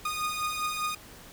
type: beating tone pair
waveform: sawtooth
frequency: 1229 / 1234 Hz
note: D#6 / D#6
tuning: -22 / -15 cents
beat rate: 5 Hz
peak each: -31 / -27 dBFS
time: 0.05-0.95 s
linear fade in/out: 5 ms
effects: pink hiss -49 dBFS RMS until 1.32 s